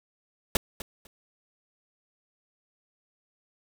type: noise with echo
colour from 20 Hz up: pink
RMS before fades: -22 dBFS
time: 0.55-0.57 s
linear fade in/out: 2 ms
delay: 250 ms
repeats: 2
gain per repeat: -15 dB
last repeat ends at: 1.07 s
effects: none